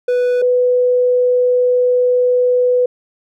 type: tone pair in turn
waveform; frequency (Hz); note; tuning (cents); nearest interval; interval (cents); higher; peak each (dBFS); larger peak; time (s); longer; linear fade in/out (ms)
triangle / sine; 493.9 / 496.4; B4 / B4; 0 / +9; unison; 9; second; -10; neither; 0.08-0.42 / 0.42-2.86; second; 5
effects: none